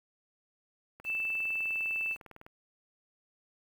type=click train; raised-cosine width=0.5 ms; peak=-34 dBFS; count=30; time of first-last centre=1-2.465 s; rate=19.8 Hz
type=tone; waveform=sine; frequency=2645 Hz; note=E7; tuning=5 cents sharp; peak=-30 dBFS; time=1.04-2.17 s; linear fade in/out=50 ms
effects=9-bit